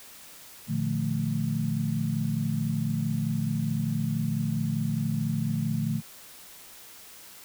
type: chord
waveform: sine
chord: Bb major seventh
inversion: none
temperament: equal with one note detuned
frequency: 116.54 / 150 / 174.61 / 220 Hz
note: Bb2 / D3 / F3 / A3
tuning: 0 / +37 / 0 / 0 cents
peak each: -32 / -29 / -33 / -30 dBFS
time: 0.67-6.02 s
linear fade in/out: 50 ms
effects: white hiss -48 dBFS RMS until 7.44 s